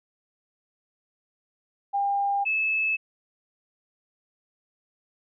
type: tone pair in turn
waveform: sine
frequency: 801 / 2607 Hz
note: G5 / E7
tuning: +37 / -20 cents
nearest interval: octave + minor sixth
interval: 2043 cents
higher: second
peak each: -22 dBFS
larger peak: neither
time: 1.93-2.45 / 2.45-2.97 s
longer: neither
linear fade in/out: 20 ms
effects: none